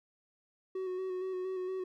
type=tone with vibrato; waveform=triangle; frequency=372 Hz; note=F#4; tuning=9 cents sharp; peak=-32 dBFS; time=0.75-1.84 s; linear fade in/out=5 ms; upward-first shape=square; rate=4.3 Hz; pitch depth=22 cents each way; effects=none